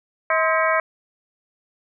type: harmonic tone with a mistuned harmonic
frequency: 320.2 Hz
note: D#4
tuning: 50 cents sharp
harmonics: 2 / 3 / 4 / 5 / 6 / 7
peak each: -21 / -23 / -24 / -25 / -26 / -26 dBFS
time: 0.3-0.8 s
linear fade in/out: 2 ms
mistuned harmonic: 3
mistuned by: +140 cents
effects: none